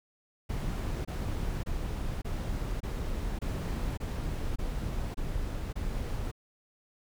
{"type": "noise bursts", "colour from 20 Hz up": "brown", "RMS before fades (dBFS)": -33, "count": 10, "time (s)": [0.49, 6.315], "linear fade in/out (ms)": 10, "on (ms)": 560, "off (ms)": 25, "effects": []}